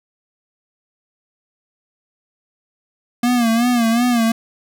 square tone with vibrato, 236.2 Hz, A#3, 23 cents sharp, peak -14 dBFS, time 3.23-4.32 s, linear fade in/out 5 ms, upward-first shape sine, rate 2.7 Hz, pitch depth 83 cents each way, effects none

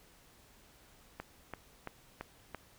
click train, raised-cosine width 0.5 ms, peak -25 dBFS, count 5, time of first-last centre 1.2-2.547 s, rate 2.97 Hz, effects pink hiss -62 dBFS RMS until 2.78 s

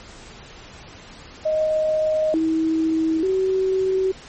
sine tone with pitch steps, 623 / 321.1 / 378.7 Hz, D#5 / E4 / F#4, +2 / -45 / +40 cents, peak -17 dBFS, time 1.45-4.12 s, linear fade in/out 10 ms, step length 890 ms, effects pink hiss -42 dBFS RMS until 4.28 s + MP3 32 kbps

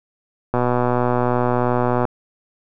click train, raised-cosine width 1 ms, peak -5 dBFS, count 187, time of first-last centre 0.54-2.052 s, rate 123 Hz, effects none

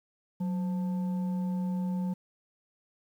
sine tone with frequency modulation, 184.1 Hz, F#3, 8 cents flat, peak -28 dBFS, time 0.4-2.14 s, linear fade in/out 10 ms, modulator 700 Hz, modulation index 0.25, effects 10-bit

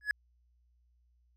triangle tone with exponential growth, 1692 Hz, G#6, 32 cents sharp, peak -21 dBFS, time 0.01-0.11 s, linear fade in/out 1 ms, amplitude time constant 20 ms, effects added 60 Hz sine -66 dBFS peak until 1.36 s

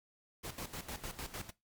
pink noise with tremolo, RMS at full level -42 dBFS, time 0.43-1.51 s, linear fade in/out 20 ms, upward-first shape square, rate 6.6 Hz, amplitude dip 75%, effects noise-tail reverb RT60 0.2 s tail -19 dB re dry + MP3 96 kbps

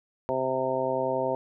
harmonic tone with a mistuned harmonic, 130.81 Hz, C3, in tune, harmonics 1 / 2 / 3 / 4 / 5 / 6 / 7, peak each -40 / -36 / -32 / -29 / -30 / -40 / -32 dBFS, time 0.29-1.35 s, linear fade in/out 0 ms, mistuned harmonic 1, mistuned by +23 cents, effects none

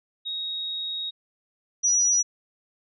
sine tone pair in turn, 3770 / 5846 Hz, A#7 / F#8, +19 / -22 cents, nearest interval minor sixth, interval 759 cents, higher second, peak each -28 / -18 dBFS, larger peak second, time 0.25-1.11 / 1.83-2.23 s, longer first, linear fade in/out 20 ms, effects none

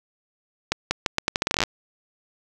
accelerating click train, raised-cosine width 0.2 ms, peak -3 dBFS, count 16, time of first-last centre 0.72-1.637 s, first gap 190 ms, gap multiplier 0.8, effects none

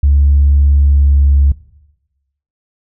sine tone with pitch glide, 70.9 to 70.05 Hz, C#2 to C#2, +40 to +19 cents, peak -5 dBFS, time 0.03-1.52 s, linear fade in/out 5 ms, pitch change -21 cents, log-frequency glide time 0.76-1.36 s, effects noise-tail reverb RT60 1.0 s tail -19 dB re dry + tanh soft clip ceiling -2 dBFS

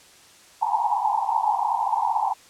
white band-pass noise, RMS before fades -23 dBFS, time 0.61-2.34 s, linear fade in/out 20 ms, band 790 to 950 Hz, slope 96 dB/octave, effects white hiss -51 dBFS RMS until 2.49 s + low-pass 9000 Hz 12 dB/octave

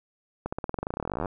accelerating click train, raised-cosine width 1 ms, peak -16 dBFS, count 28, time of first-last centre 0.46-1.258 s, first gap 65 ms, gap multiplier 0.93, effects none

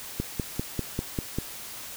click train, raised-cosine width 3 ms, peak -14 dBFS, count 7, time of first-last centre 0.2-1.386 s, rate 5.06 Hz, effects white hiss -40 dBFS RMS until 1.96 s

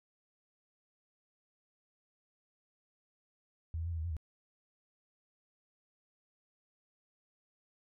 sine tone with pitch steps, 81.5 / 82.3 / 85.8 / 82.6 / 78.9 / 86.4 / 77.3 Hz, E2 / E2 / F2 / E2 / D#2 / F2 / D#2, -19 / -2 / -30 / +4 / +25 / -18 / -11 cents, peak -34 dBFS, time 3.74-4.167 s, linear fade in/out 0 ms, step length 61 ms, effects none

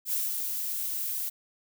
violet noise with ADSR envelope, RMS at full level -28 dBFS, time 0.05-1.3 s, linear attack 69 ms, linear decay 220 ms, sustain -4 dB, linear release 18 ms, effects none

